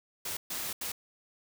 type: noise bursts at uneven times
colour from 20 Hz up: white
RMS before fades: -36 dBFS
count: 3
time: 0.25-0.37 / 0.5-0.73 / 0.81-0.92 s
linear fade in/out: 5 ms
effects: none